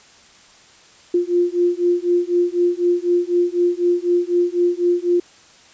sine beating tone pair, 349.2 / 353.2 Hz, F4 / F4, 0 / +20 cents, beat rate 4 Hz, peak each -18 dBFS, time 1.14-5.2 s, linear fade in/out 5 ms, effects white hiss -48 dBFS RMS until 5.73 s + resampled to 16000 Hz

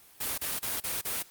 white noise bursts, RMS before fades -32 dBFS, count 5, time 0.2-1.228 s, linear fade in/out 10 ms, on 180 ms, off 32 ms, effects white hiss -56 dBFS RMS until 1.3 s + Opus 32 kbps

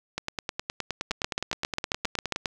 two click trains, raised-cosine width 0.2 ms, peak -12 / -9 dBFS, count 22 / 11, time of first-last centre 0.18-2.361 / 1.11-2.458 s, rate 9.63 / 7.42 Hz, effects none

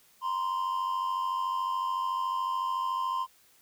triangle tone pair together, 947 / 1040.8 Hz, A#5 / C6, +27 / -9 cents, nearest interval major second, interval 164 cents, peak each -33 / -27 dBFS, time 0.21-3.27 s, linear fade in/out 50 ms, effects white hiss -62 dBFS RMS until 3.61 s

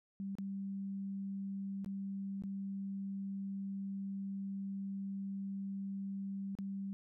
sine tone with dropouts, 196 Hz, G3, in tune, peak -38 dBFS, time 0.2-6.93 s, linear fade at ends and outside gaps 0 ms, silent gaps 0.353-0.385 / 1.846-1.861 / 2.422-2.437 / 6.552-6.587 s, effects none

